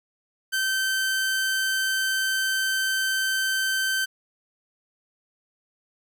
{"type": "tone", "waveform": "sawtooth", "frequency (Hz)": 1547, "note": "G6", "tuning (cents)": -23, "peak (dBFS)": -19, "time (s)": [0.52, 4.06], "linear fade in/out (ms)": 20, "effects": []}